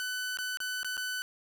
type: tone with dropouts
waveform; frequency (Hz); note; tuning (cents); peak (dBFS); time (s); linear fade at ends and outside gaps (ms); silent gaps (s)
sawtooth; 1500; F#6; +23; -29; 0-1.22; 0; 0.372-0.387 / 0.572-0.603 / 0.831-0.846 / 0.969-0.977
effects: none